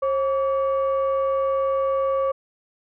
sine tone pair together, 538.2 / 1145 Hz, C5 / D6, +49 / -44 cents, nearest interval octave + minor second, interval 1307 cents, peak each -19 / -25 dBFS, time 0.02-2.32 s, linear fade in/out 10 ms, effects tanh soft clip ceiling -14 dBFS

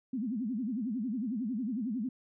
sine tone with vibrato, 233.1 Hz, A#3, in tune, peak -31 dBFS, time 0.13-2.09 s, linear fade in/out 5 ms, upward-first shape sine, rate 11 Hz, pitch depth 250 cents each way, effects none

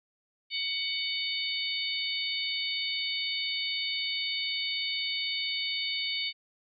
harmonic tone with a mistuned harmonic, 747 Hz, F#5, 16 cents sharp, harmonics 3 / 4 / 5 / 6, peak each -35 / -35 / -35 / -35 dBFS, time 0.5-6.33 s, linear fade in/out 50 ms, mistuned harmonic 5, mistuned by -33 cents, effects none

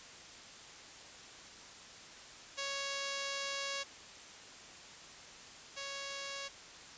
5% pulse tone pair in turn, 554.4 / 554.4 Hz, C#5 / C#5, 0 / 0 cents, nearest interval unison, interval 0 cents, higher neither, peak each -25 / -29 dBFS, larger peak first, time 2.57-3.84 / 5.76-6.49 s, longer first, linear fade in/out 20 ms, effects white hiss -52 dBFS RMS until 6.97 s + resampled to 16000 Hz

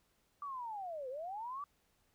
sine linear two-way sweep, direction down then up, 1174.7 to 493 to 1174.7 Hz, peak -40 dBFS, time 0.42-1.64 s, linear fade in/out 2 ms, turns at 1.09 s, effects pink hiss -75 dBFS RMS until 2.14 s

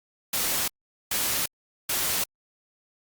white noise bursts, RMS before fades -26 dBFS, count 3, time 0.33-2.24 s, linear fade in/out 5 ms, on 350 ms, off 430 ms, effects Opus 48 kbps

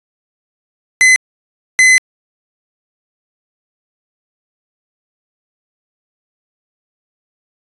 45% pulse tone bursts at uneven times, 2033 Hz, B6, 50 cents sharp, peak -5 dBFS, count 2, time 1.01-1.16 / 1.79-1.98 s, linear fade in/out 0 ms, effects resampled to 24000 Hz

